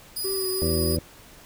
15% pulse tone, 4944 Hz, D#8, 12 cents flat, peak -21 dBFS, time 0.16-0.97 s, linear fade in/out 10 ms
triangle tone with vibrato, 380.4 Hz, F#4, 48 cents sharp, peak -25 dBFS, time 0.24-0.96 s, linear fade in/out 10 ms, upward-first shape triangle, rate 2.9 Hz, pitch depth 35 cents each way
harmonic tone, 82.41 Hz, E2, in tune, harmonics 1 / 2 / 3 / 4 / 6 / 7, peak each -26 / -29 / -31 / -32 / -34 / -34 dBFS, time 0.62-0.99 s, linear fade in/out 0 ms
effects pink hiss -49 dBFS RMS until 1.45 s

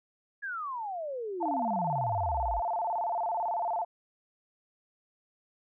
sine exponential sweep, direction down, 1700 to 49 Hz, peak -33 dBFS, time 0.42-2.61 s, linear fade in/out 20 ms
sine tone with vibrato, 784 Hz, G5, in tune, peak -28 dBFS, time 1.4-3.85 s, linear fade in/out 20 ms, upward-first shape square, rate 18 Hz, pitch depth 210 cents each way
effects none

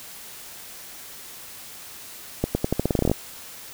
accelerating click train, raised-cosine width 2 ms, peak -7 dBFS, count 14, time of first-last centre 2.44-3.115 s, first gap 110 ms, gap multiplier 0.86, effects white hiss -41 dBFS RMS until 3.73 s

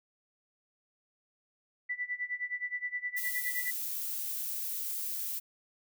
sine tone with tremolo, 1975.5 Hz, B6, in tune, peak -30 dBFS, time 1.89-3.71 s, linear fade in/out 10 ms, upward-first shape sine, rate 9.6 Hz, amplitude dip 90%
violet noise, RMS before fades -36 dBFS, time 3.16-5.4 s, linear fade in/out 20 ms
effects none

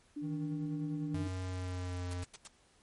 sine tone, 293.7 Hz, D4, in tune, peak -37 dBFS, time 0.16-1.28 s, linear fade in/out 10 ms
triangle tone with tremolo, 157.7 Hz, D#3, 24 cents sharp, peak -33 dBFS, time 0.21-1.26 s, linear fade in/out 50 ms, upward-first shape sine, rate 10 Hz, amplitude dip 45%
square tone with pitch glide, 92.6 to 89.29 Hz, F#2 to F2, +2 to +39 cents, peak -37 dBFS, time 1.14-2.24 s, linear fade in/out 5 ms, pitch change -63 cents, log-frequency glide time 1.41-2.08 s
white noise bursts, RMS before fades -47 dBFS, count 4, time 2.11-2.474 s, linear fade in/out 2 ms, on 25 ms, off 88 ms
effects pink hiss -67 dBFS RMS until 2.82 s + MP3 48 kbps

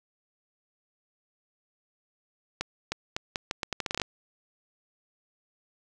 accelerating click train, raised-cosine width 0.2 ms, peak -12 dBFS, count 14, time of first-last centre 2.61-4.017 s, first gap 310 ms, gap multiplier 0.79, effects none

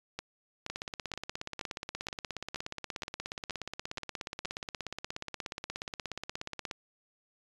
two click trains, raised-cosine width 0.2 ms, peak -19 / -20 dBFS, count 10 / 102, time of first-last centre 0.19-4.455 / 0.7-6.712 s, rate 2.11 / 16.8 Hz, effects resampled to 24000 Hz

